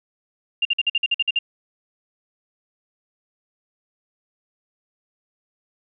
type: tone bursts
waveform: sine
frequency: 2794 Hz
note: F7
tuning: in tune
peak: -16 dBFS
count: 10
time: 0.62-1.39 s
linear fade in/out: 5 ms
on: 32 ms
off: 50 ms
effects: none